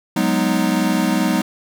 square chord, G# minor seventh, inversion third, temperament equal, 185 / 207.7 / 246.9 / 311.1 Hz, F#3 / G#3 / B3 / D#4, 0 / 0 / 0 / 0 cents, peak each -22 dBFS, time 0.16-1.42 s, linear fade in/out 5 ms, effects none

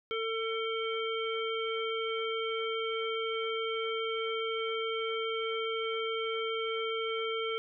harmonic tone, 448.8 Hz, A4, 34 cents sharp, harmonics 1 / 3 / 5 / 7, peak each -33 / -38 / -40 / -39 dBFS, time 0.11-7.58 s, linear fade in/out 0 ms, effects none

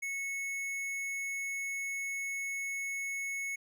triangle tone with tanh clipping, 2200 Hz, C#7, 14 cents flat, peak -36 dBFS, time 0.02-3.56 s, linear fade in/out 10 ms, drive 18 dB, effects none

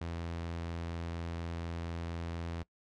sawtooth tone, 84.2 Hz, E2, 37 cents sharp, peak -33 dBFS, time 0.01-2.63 s, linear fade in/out 5 ms, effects noise-tail reverb RT60 0.1 s tail -22 dB re dry + low-pass 5000 Hz 12 dB/octave

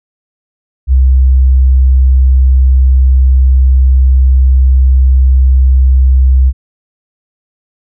sine tone, 65 Hz, C2, 11 cents flat, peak -3 dBFS, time 0.87-6.53 s, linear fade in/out 50 ms, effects none

